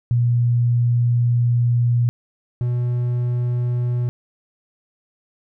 sine / triangle tone pair in turn, 120.1 / 122.06 Hz, B2 / B2, -48 / -20 cents, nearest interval unison, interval 28 cents, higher second, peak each -14 / -16 dBFS, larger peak first, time 0.11-2.09 / 2.61-4.09 s, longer first, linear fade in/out 0 ms, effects none

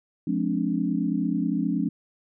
sine chord, D half-diminished seventh, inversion first, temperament just, 176.2 / 211.4 / 264.3 / 293.7 Hz, F3 / Ab3 / C4 / D4, +16 / +31 / +18 / 0 cents, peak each -28 dBFS, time 0.27-1.89 s, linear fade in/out 5 ms, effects none

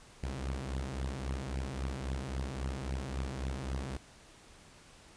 sawtooth beating tone pair, 64.4 / 68.1 Hz, C2 / C#2, -27 / -30 cents, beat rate 3.7 Hz, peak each -34 / -34 dBFS, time 0.23-3.97 s, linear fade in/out 5 ms, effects pink hiss -57 dBFS RMS until 5.16 s + resampled to 22050 Hz

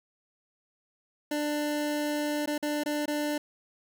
25% pulse tone with dropouts, 296.5 Hz, D4, 17 cents sharp, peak -24 dBFS, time 1.31-3.38 s, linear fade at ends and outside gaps 5 ms, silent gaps 2.46-2.474 / 2.58-2.626 / 2.836-2.859 / 3.058-3.078 s, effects 11-bit

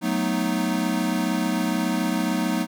square chord, B dominant seventh, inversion second, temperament equal, 185 / 220 / 246.9 / 311.1 Hz, F#3 / A3 / B3 / D#4, 0 / 0 / 0 / 0 cents, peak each -28 dBFS, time 0.01-2.67 s, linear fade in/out 50 ms, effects none

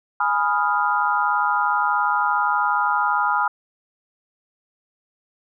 sine chord, F half-diminished seventh, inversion first, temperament equal, 830.6 / 987.8 / 1244.5 / 1396.9 Hz, Ab5 / Cb6 / Eb6 / F6, 0 / 0 / 0 / 0 cents, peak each -23 dBFS, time 0.2-3.48 s, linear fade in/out 5 ms, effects none

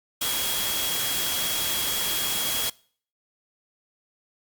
sine tone in noise, 3301 Hz, G#7, 11 cents flat, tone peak -30 dBFS, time 0.21-2.7 s, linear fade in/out 5 ms, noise white, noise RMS -27 dBFS, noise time 0.21-2.7 s, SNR -6 dB, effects noise-tail reverb RT60 0.5 s tail -24 dB re dry + Opus 48 kbps

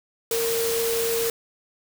sine tone in noise, 460.4 Hz, A#4, 22 cents flat, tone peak -23 dBFS, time 0.31-1.3 s, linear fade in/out 2 ms, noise white, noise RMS -28 dBFS, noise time 0.31-1.3 s, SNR +2 dB, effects none

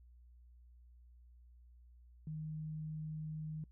sine tone, 155.56 Hz, D#3, in tune, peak -40 dBFS, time 2.27-3.64 s, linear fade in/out 2 ms, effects noise-tail reverb RT60 0.1 s tail -23 dB re dry + added 60 Hz sine -58 dBFS peak until 3.71 s

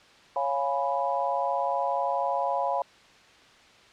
sine chord, C# dominant seventh, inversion none, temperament equal, 554.4 / 698.5 / 830.6 / 987.8 Hz, C#5 / E#5 / G#5 / B5, 0 / 0 / 0 / 0 cents, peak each -30 dBFS, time 0.36-2.82 s, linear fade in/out 2 ms, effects white hiss -54 dBFS RMS until 3.92 s + low-pass 4000 Hz 12 dB/octave

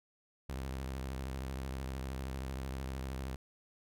sawtooth tone with vibrato, 66 Hz, C2, 16 cents sharp, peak -34 dBFS, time 0.49-3.36 s, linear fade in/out 5 ms, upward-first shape sine, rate 13 Hz, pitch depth 85 cents each way, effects none

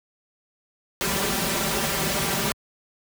pink noise with comb filter, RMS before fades -24 dBFS, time 1.01-2.52 s, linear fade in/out 0 ms, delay 5.1 ms, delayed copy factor +1, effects high-pass 80 Hz 12 dB/octave

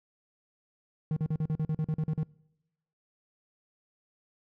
triangle tone bursts, 155.56 Hz, D#3, in tune, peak -24 dBFS, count 12, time 1.11-2.232 s, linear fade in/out 2 ms, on 55 ms, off 42 ms, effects noise-tail reverb RT60 0.9 s tail -24 dB re dry

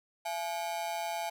45% pulse ring-modulated tone, 766 Hz, G5, 40 cents flat, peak -30 dBFS, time 0.25-1.3 s, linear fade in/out 10 ms, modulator 85.9 Hz, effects none

